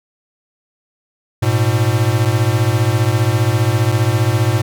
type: beating tone pair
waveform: square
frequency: 105.6 / 120.6 Hz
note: G#2 / B2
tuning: +29 / -41 cents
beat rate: 15 Hz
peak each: -16 dBFS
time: 1.42-4.62 s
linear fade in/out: 10 ms
effects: none